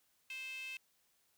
sawtooth tone with high-pass filter, 523.3 Hz, C5, in tune, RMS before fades -45 dBFS, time 0.3-0.77 s, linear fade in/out 2 ms, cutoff 2600 Hz, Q 8.8, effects white hiss -75 dBFS RMS until 1.37 s

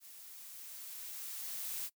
blue noise with level ramp, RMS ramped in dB -54 to -39 dBFS, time 0-1.9 s, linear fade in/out 50 ms, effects noise-tail reverb RT60 0.1 s tail -22 dB re dry

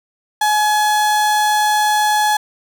35% pulse tone, 846 Hz, G#5, 32 cents sharp, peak -11 dBFS, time 0.41-2.37 s, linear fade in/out 5 ms, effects none

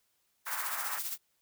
blue noise with tremolo, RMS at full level -34 dBFS, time 0.45-1.18 s, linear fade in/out 50 ms, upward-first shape triangle, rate 15 Hz, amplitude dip 65%
pink band-pass noise, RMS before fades -40 dBFS, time 0.46-0.99 s, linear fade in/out 10 ms, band 960 to 1900 Hz, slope 24 dB/octave
effects white hiss -75 dBFS RMS until 1.41 s

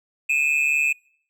triangle tone pair together, 2465 / 2609 Hz, D#7 / E7, -17 / -18 cents, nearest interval minor second, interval 99 cents, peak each -19 dBFS, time 0.29-0.93 s, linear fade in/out 10 ms, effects noise-tail reverb RT60 0.6 s tail -26 dB re dry

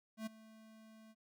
square tone with ADSR envelope, 220 Hz, A3, in tune, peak -39 dBFS, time 0.17-1.15 s, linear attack 94 ms, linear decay 13 ms, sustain -19 dB, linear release 44 ms, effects none

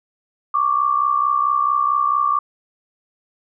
sine tone pair together, 1111.5 / 1176 Hz, C#6 / D6, +4 / +2 cents, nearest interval minor second, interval 98 cents, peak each -19 / -17 dBFS, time 0.54-2.39 s, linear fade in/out 5 ms, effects none

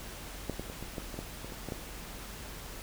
clicks, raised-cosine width 2 ms, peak -19 / -23 / -28 / -28 / -23 / -27 / -23 / -29 / -30 / -25 / -22 dBFS, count 11, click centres 0.497 / 0.596 / 0.699 / 0.826 / 0.982 / 1.142 / 1.19 / 1.446 / 1.522 / 1.687 / 1.722 s, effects added 46 Hz sine -47 dBFS peak until 2.82 s + pink hiss -45 dBFS RMS until 2.82 s

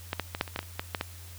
clicks, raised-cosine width 0.3 ms, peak -13 / -12 / -16 / -9 / -24 / -15 / -14 / -29 / -14 / -12 / -13 dBFS, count 11, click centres 0.131 / 0.197 / 0.349 / 0.411 / 0.478 / 0.561 / 0.591 / 0.629 / 0.795 / 0.948 / 1.011 s, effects added 87 Hz sine -44 dBFS peak until 1.38 s + white hiss -50 dBFS RMS until 1.38 s

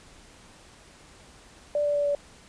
sine tone with pitch steps, 587.3 / 583.2 / 579.2 / 575.2 Hz, D5 / D5 / D5 / D5, 0 / -12 / -24 / -36 cents, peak -22 dBFS, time 1.75-2.15 s, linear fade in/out 2 ms, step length 100 ms, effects pink hiss -52 dBFS RMS until 2.48 s + resampled to 22050 Hz

